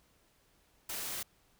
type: noise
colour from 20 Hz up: white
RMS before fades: -39 dBFS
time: 0.89-1.23 s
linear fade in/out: 5 ms
effects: pink hiss -69 dBFS RMS until 1.59 s